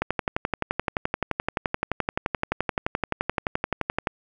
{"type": "click train", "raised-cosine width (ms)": 0.5, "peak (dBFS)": -8, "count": 48, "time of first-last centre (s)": [0.02, 4.072], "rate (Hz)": 11.6, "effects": []}